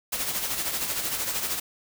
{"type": "noise with tremolo", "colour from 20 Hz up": "white", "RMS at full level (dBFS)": -27, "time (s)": [0.12, 1.6], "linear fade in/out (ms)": 10, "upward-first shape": "sine", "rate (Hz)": 13, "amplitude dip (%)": 50, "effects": []}